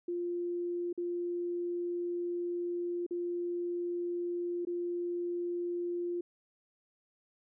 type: tone with dropouts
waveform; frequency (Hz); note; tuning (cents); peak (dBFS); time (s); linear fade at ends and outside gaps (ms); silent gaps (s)
sine; 349.2; F4; 0; -32; 0.08-6.21; 5; 0.929-0.976 / 3.065-3.108 / 4.651-4.67
effects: none